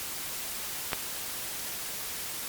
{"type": "clicks", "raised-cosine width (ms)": 0.3, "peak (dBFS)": [-21, -10], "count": 2, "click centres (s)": [0.92, 0.932], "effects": ["white hiss -36 dBFS RMS until 2.48 s", "MP3 96 kbps"]}